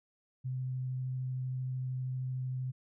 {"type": "tone with vibrato", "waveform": "sine", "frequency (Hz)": 128.7, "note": "C3", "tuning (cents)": -28, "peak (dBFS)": -33, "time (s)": [0.44, 2.72], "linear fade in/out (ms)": 20, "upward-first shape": "sine", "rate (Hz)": 13, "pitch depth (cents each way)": 8, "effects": []}